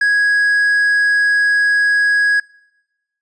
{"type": "tone", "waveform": "triangle", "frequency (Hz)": 1660, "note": "G#6", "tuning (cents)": -1, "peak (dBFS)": -9, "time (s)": [0.01, 2.4], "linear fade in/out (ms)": 5, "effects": ["noise-tail reverb RT60 1.0 s tail -26 dB re dry", "resampled to 24000 Hz"]}